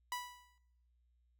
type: tone with exponential decay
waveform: sawtooth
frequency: 984 Hz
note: B5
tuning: 7 cents flat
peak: -32 dBFS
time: 0.12-0.58 s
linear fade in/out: 1 ms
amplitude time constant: 99 ms
effects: noise-tail reverb RT60 0.9 s tail -23 dB re dry + added 60 Hz sine -70 dBFS peak until 1.39 s